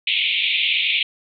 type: band-pass noise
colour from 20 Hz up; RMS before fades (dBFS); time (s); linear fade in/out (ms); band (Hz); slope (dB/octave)
pink; -20; 0.07-1.03; 5; 2200 to 3700; 96
effects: none